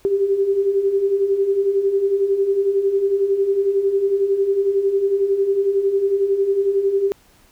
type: beating tone pair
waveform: sine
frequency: 385.5 / 396.5 Hz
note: G4 / G4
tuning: -29 / +20 cents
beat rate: 11 Hz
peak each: -23 / -16 dBFS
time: 0.05-7.12 s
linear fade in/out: 0 ms
effects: pink hiss -54 dBFS RMS until 7.51 s